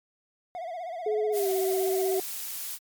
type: tone with vibrato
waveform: triangle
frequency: 691 Hz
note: F5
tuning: 19 cents flat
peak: -31 dBFS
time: 0.55-2.2 s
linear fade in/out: 0 ms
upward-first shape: sine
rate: 16 Hz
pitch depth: 110 cents each way
type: tone with pitch glide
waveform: sine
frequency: 426.7 to 380.1 Hz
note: G#4 to F#4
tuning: +47 to +47 cents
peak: -24 dBFS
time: 1.06-2.2 s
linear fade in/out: 5 ms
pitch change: -200 cents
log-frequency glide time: 1.31-1.5 s
type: noise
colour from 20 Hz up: blue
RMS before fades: -35 dBFS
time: 1.32-2.79 s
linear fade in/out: 50 ms
effects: MP3 96 kbps